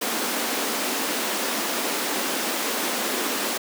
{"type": "high-pass noise", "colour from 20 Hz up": "pink", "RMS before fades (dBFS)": -26, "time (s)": [0.01, 3.58], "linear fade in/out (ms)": 10, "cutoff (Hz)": 220, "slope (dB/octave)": 48, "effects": []}